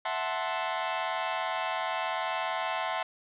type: chord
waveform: sawtooth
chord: F# half-diminished seventh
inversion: third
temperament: equal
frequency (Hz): 659.3 / 740 / 880 / 1046.5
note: E5 / F#5 / A5 / C6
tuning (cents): 0 / 0 / 0 / 0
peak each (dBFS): -31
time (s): 0.05-3.03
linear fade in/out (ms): 5
effects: resampled to 8000 Hz + 9-bit